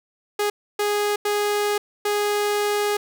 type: tone bursts at uneven times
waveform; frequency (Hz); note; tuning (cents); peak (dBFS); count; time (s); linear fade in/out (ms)
sawtooth; 413.8; G#4; -6; -16; 4; 0.39-0.5 / 0.79-1.16 / 1.25-1.78 / 2.05-2.97; 5
effects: none